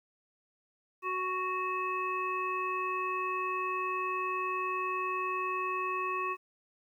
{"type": "harmonic tone", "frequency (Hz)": 370, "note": "F#4", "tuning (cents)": 0, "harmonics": [1, 3, 5, 7], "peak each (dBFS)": [-38, -32, -45, -38], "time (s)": [1.02, 6.37], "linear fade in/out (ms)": 50, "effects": ["11-bit"]}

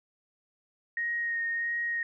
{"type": "tone with vibrato", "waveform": "sine", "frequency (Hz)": 1866, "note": "A#6", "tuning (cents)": 1, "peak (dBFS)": -28, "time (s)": [0.97, 2.03], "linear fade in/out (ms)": 2, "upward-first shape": "sine", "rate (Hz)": 1.5, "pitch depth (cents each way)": 15, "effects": []}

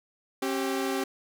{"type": "tone pair together", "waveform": "sawtooth", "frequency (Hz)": [270, 388.8], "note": ["C#4", "G4"], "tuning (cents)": [-45, -14], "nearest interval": "tritone", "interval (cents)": 631, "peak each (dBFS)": [-26, -26], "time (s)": [0.42, 1.04], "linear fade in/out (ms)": 5, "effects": []}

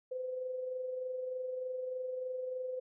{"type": "tone with amplitude modulation", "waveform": "sine", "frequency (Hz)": 510, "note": "C5", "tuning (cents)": -44, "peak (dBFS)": -34, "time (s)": [0.11, 2.8], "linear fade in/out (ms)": 10, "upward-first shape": "sine", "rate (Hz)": 23.3, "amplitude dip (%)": 40, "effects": []}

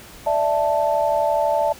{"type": "chord", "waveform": "sine", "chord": "D suspended second", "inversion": "none", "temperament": "equal", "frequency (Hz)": [587.3, 659.3, 880], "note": ["D5", "E5", "A5"], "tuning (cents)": [0, 0, 0], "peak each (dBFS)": -21, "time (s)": [0.26, 1.73], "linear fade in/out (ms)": 10, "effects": ["pink hiss -42 dBFS RMS until 1.79 s"]}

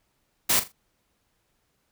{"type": "noise with echo", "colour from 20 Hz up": "white", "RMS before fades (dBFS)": -21, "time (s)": [0.49, 0.6], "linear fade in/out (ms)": 10, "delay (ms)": 41, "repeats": 3, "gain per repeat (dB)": -12, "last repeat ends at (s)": 0.723, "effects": ["pink hiss -72 dBFS RMS until 1.91 s"]}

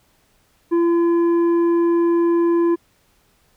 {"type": "tone with tanh clipping", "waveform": "triangle", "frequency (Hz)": 340, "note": "F4", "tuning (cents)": -46, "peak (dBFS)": -15, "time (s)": [0.71, 2.76], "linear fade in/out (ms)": 20, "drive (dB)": 11, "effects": ["pink hiss -60 dBFS RMS until 3.56 s"]}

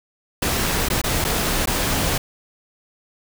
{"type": "noise with dropouts", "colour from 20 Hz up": "pink", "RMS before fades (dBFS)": -21, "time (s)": [0.42, 2.18], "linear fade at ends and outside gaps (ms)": 5, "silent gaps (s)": [[0.887, 0.9], [1.016, 1.038], [1.243, 1.248], [1.658, 1.672]], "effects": []}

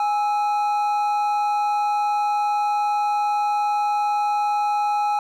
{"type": "tone pair together", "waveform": "triangle", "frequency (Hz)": [830.6, 1311.3], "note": ["G#5", "E6"], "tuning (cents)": [0, -9], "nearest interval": "minor sixth", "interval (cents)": 791, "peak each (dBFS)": [-17, -28], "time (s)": [0, 5.19], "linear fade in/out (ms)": 2, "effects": []}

